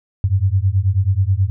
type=beating tone pair; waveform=sine; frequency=91.8 / 101.1 Hz; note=F#2 / G#2; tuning=-13 / -46 cents; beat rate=9.3 Hz; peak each=-16 dBFS; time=0.24-1.5 s; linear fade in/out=0 ms; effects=none